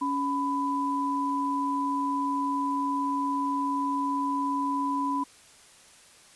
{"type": "tone pair together", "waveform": "sine", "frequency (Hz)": [279.8, 997.1], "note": ["C#4", "B5"], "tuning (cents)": [16, 16], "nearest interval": "octave + minor seventh", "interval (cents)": 2200, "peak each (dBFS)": [-29, -27], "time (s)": [0.01, 5.24], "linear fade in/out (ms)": 10, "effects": ["white hiss -54 dBFS RMS until 6.35 s", "resampled to 24000 Hz"]}